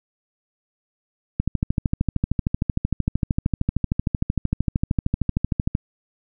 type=click train; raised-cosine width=5 ms; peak=-7 dBFS; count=58; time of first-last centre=1.4-5.751 s; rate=13.1 Hz; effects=none